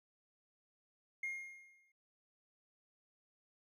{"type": "tone with exponential decay", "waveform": "triangle", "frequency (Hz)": 2133, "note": "C7", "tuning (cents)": 33, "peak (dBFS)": -33, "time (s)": [1.23, 1.92], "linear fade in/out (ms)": 5, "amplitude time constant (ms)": 150, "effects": ["tanh soft clip ceiling -33 dBFS"]}